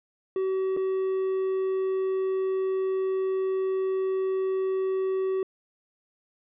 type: tone with dropouts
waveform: triangle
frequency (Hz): 380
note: F#4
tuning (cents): +46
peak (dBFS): -22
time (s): 0.36-5.43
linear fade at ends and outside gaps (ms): 2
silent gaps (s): 0.766-0.771
effects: resampled to 8000 Hz